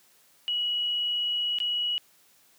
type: tone with dropouts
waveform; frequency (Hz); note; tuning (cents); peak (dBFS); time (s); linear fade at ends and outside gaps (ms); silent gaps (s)
sine; 2919; F#7; -24; -25; 0.48-1.98; 0; 1.586-1.602
effects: white hiss -61 dBFS RMS until 2.58 s + high-pass 100 Hz 12 dB/octave